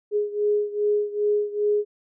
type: beating tone pair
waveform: sine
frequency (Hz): 415.3 / 417.8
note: G#4 / G#4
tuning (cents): 0 / +10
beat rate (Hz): 2.5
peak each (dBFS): -22 / -25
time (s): 0.11-1.85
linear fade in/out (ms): 50
effects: none